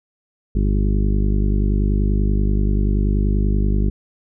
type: harmonic tone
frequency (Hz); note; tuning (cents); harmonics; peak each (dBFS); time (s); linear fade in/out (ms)
50.4; G1; +49; 1 / 2 / 3 / 4 / 5 / 6 / 7 / 8; -16 / -23 / -27 / -24 / -32 / -31 / -32 / -34; 0.55-3.9; 5
effects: none